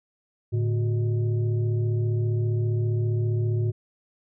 sine tone with frequency modulation, 110 Hz, A2, in tune, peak -21 dBFS, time 0.52-3.72 s, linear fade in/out 20 ms, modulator 255 Hz, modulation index 0.57, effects none

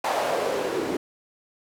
white noise with band-pass filter sweep, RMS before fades -26 dBFS, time 0.04-0.97 s, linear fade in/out 5 ms, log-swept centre 740 to 320 Hz, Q 3.1, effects none

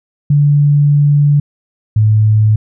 sine tone pair in turn, 145.2 / 107.71 Hz, D3 / A2, -19 / -36 cents, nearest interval perfect fourth, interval 517 cents, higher first, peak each -6 dBFS, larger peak neither, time 0.3-1.4 / 1.96-2.56 s, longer first, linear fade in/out 5 ms, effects none

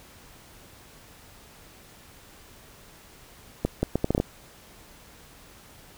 accelerating click train, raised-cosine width 2 ms, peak -9 dBFS, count 8, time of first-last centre 3.65-4.201 s, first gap 180 ms, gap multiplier 0.7, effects pink hiss -51 dBFS RMS until 5.97 s

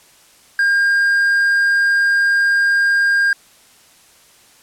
triangle tone, 1609 Hz, G6, 45 cents sharp, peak -10 dBFS, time 0.59-3.33 s, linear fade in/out 2 ms, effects white hiss -49 dBFS RMS until 4.62 s + low-pass 11000 Hz 12 dB/octave

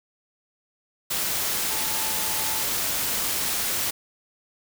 sine tone in noise, 873 Hz, A5, 14 cents flat, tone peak -37 dBFS, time 1.7-2.63 s, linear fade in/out 10 ms, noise white, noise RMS -26 dBFS, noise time 1.1-3.91 s, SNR -14 dB, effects none

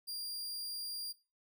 sawtooth tone, 4785 Hz, D8, 32 cents sharp, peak -36 dBFS, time 0.07-1.13 s, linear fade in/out 20 ms, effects noise-tail reverb RT60 0.3 s tail -18 dB re dry

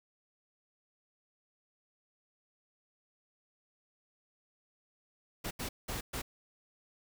pink noise bursts at uneven times, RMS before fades -38 dBFS, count 4, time 5.44-5.51 / 5.59-5.69 / 5.88-6.01 / 6.13-6.22 s, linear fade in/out 10 ms, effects none

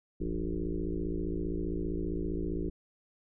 sine tone with frequency modulation, 176.9 Hz, F3, 23 cents sharp, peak -30 dBFS, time 0.2-2.7 s, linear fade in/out 10 ms, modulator 55.2 Hz, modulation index 4, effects none

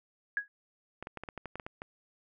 sine tone with exponential decay, 1661.2 Hz, G#6, in tune, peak -24 dBFS, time 0.37-0.48 s, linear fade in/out 1 ms, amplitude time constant 22 ms
clicks, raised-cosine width 0.5 ms, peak -25 dBFS, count 11, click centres 1.026 / 1.071 / 1.173 / 1.236 / 1.288 / 1.377 / 1.457 / 1.556 / 1.598 / 1.665 / 1.819 s
effects none

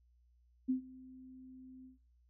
sine tone with ADSR envelope, 258.2 Hz, C4, 23 cents flat, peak -28 dBFS, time 0.68-1.98 s, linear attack 19 ms, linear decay 110 ms, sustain -23 dB, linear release 130 ms, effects noise-tail reverb RT60 0.5 s tail -24 dB re dry + added 60 Hz sine -66 dBFS peak until 2.29 s

